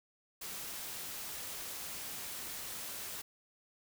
white noise, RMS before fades -43 dBFS, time 0.41-3.22 s, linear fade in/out 10 ms, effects none

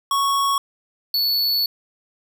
square tone pair in turn, 1108.7 / 4435 Hz, C#6 / C#8, 0 / 0 cents, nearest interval 2 octaves, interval 2400 cents, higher second, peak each -18 dBFS, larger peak neither, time 0.11-0.58 / 1.14-1.66 s, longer second, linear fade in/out 2 ms, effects none

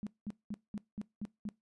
sine tone bursts, 208.7 Hz, G#3, 9 cents sharp, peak -36 dBFS, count 7, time 0.03-1.489 s, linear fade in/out 0 ms, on 37 ms, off 200 ms, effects noise-tail reverb RT60 0.2 s tail -21 dB re dry + resampled to 24000 Hz

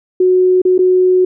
sine tone with dropouts, 367.7 Hz, F#4, 11 cents flat, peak -7 dBFS, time 0.2-1.25 s, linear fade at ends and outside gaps 5 ms, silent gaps 0.618-0.651 / 0.78-0.789 s, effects none

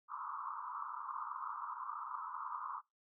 white band-pass noise, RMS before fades -44 dBFS, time 0.08-2.82 s, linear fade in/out 50 ms, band 930 to 1300 Hz, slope 96 dB/octave, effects noise-tail reverb RT60 0.2 s tail -22 dB re dry

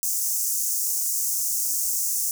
pink high-pass noise, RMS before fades -25 dBFS, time 0.03-2.31 s, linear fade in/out 0 ms, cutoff 5900 Hz, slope 48 dB/octave, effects none

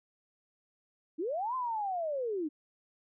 sine linear two-way sweep, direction up then down, 285.1 to 1046.5 to 285.1 Hz, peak -31 dBFS, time 1.18-2.49 s, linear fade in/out 20 ms, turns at 1.55 s, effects none

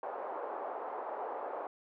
white band-pass noise, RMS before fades -40 dBFS, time 0.03-1.67 s, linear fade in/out 2 ms, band 440 to 940 Hz, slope 24 dB/octave, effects none

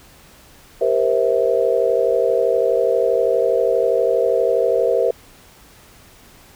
sine chord, C dominant seventh, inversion second, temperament just, 392.4 / 470.9 / 523.3 / 654.1 Hz, G4 / Bb4 / C5 / E5, +2 / +18 / 0 / -14 cents, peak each -22 / -18 / -19 / -21 dBFS, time 0.81-5.11 s, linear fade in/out 5 ms, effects pink hiss -47 dBFS RMS until 6.55 s

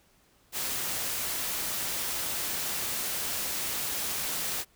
white noise, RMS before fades -32 dBFS, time 0.52-4.65 s, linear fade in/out 50 ms, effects pink hiss -64 dBFS RMS until 4.75 s

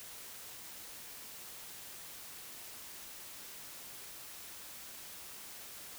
silence, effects white hiss -49 dBFS RMS until 5.98 s

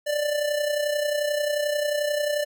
square tone with amplitude modulation, 590 Hz, D5, 8 cents sharp, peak -21 dBFS, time 0.06-2.45 s, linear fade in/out 20 ms, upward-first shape sine, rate 31.3 Hz, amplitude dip 55%, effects none

